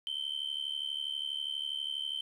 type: tone with amplitude modulation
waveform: sine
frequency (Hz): 3097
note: G7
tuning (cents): -22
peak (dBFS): -28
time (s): 0.07-2.21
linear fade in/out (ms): 0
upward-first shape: sine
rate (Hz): 72.3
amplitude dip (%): 90
effects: tanh soft clip ceiling -29 dBFS + 11-bit